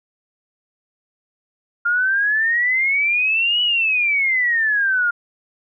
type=exponential two-way sweep; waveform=sine; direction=up then down; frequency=1400 to 2960 to 1400 Hz; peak=-15 dBFS; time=1.85-5.11 s; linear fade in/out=10 ms; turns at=3.62 s; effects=none